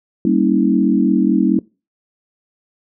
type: chord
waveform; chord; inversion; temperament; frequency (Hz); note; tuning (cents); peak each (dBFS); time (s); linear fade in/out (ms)
sine; G diminished seventh; none; equal with one note detuned; 196 / 233.1 / 277.2 / 322.1; G3 / Bb3 / Db4 / Fb4; 0 / 0 / 0 / -40; -17; 0.25-1.59; 2
effects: noise-tail reverb RT60 0.3 s tail -23 dB re dry